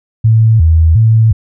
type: tone with vibrato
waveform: sine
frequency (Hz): 95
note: F#2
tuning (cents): +46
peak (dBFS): -4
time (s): 0.24-1.33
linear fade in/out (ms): 10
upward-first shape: square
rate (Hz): 1.4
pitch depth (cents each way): 280
effects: none